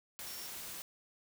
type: tone in noise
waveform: sine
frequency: 5490 Hz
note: F8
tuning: 31 cents flat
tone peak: -50 dBFS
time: 0.27-0.47 s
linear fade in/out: 0 ms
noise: white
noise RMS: -45 dBFS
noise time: 0.19-0.82 s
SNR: -8 dB
effects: none